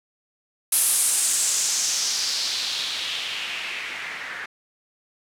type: noise with low-pass filter sweep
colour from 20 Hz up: blue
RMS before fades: -25 dBFS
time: 0.72-4.46 s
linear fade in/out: 5 ms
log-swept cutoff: 11000 to 1700 Hz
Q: 2.7
effects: none